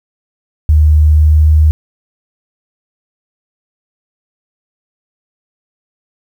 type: tone with pitch glide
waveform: sine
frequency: 76.3 to 77.05 Hz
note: D#2 to D#2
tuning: -33 to -16 cents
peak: -4 dBFS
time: 0.69-1.71 s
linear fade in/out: 0 ms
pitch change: +17 cents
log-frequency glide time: 1.06-1.5 s
effects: 7-bit